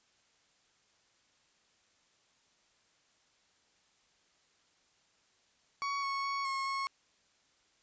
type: tone with pitch steps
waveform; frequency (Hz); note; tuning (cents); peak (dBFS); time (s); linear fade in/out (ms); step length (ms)
35% pulse; 1121 / 1104 / 1111 / 1086 / 1093; C#6 / C#6 / C#6 / C#6 / C#6; +19 / -7 / +4 / -36 / -25; -31; 5.82-6.87; 0; 210
effects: white hiss -70 dBFS RMS until 7.82 s + resampled to 16000 Hz